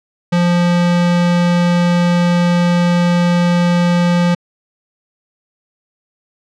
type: tone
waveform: square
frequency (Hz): 174.7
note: F3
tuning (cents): +1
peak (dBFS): -11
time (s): 0.32-4.35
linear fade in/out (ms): 10
effects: low-pass 5000 Hz 12 dB/octave